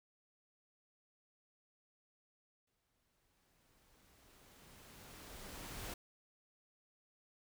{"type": "noise with exponential growth", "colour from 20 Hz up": "pink", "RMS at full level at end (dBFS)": -45, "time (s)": [2.67, 5.94], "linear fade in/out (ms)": 5, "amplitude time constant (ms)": 710, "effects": []}